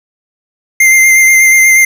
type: tone with vibrato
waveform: square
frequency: 2093 Hz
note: C7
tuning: in tune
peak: -4 dBFS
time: 0.8-1.85 s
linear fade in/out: 5 ms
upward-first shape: sine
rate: 8.3 Hz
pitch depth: 18 cents each way
effects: none